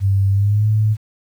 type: tone with pitch glide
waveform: sine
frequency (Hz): 98 to 107.49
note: G2 to A2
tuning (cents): 0 to -40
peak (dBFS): -12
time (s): 0-0.97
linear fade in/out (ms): 50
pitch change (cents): +160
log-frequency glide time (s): 0.31-0.68
effects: 8-bit